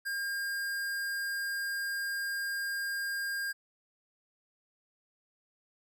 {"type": "tone", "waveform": "square", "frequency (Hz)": 1610, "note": "G6", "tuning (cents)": 46, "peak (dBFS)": -33, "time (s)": [0.05, 3.53], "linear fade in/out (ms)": 20, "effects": []}